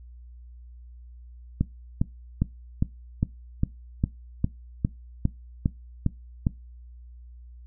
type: click train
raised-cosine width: 5 ms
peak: -9 dBFS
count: 13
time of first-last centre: 1.61-6.468 s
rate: 2.47 Hz
effects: noise-tail reverb RT60 0.2 s tail -20 dB re dry + added 60 Hz sine -43 dBFS peak until 7.66 s